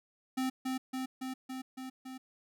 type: tone with echo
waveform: square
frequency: 260 Hz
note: C4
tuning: 11 cents flat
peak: -31 dBFS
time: 0.37-0.5 s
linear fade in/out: 10 ms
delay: 280 ms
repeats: 6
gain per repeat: -2 dB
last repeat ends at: 2.18 s
effects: none